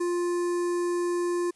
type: tone with notch filter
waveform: square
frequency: 350 Hz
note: F4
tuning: 4 cents sharp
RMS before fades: -27 dBFS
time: 0-1.51 s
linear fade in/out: 10 ms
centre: 3200 Hz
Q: 0.51
effects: white hiss -64 dBFS RMS until 1.55 s + resampled to 24000 Hz